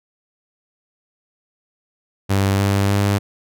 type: tone with pitch steps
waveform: sawtooth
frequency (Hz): 98 / 99.31 / 100.64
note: G2 / G2 / G2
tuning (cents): 0 / +23 / +46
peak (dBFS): -11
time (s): 2.29-3.19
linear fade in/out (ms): 20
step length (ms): 300
effects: none